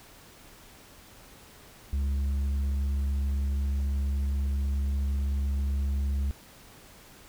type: tone with tanh clipping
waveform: sine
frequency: 69.3 Hz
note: C#2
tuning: in tune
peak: -26 dBFS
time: 1.93-6.31 s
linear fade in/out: 0 ms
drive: 5 dB
effects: pink hiss -52 dBFS RMS until 7.28 s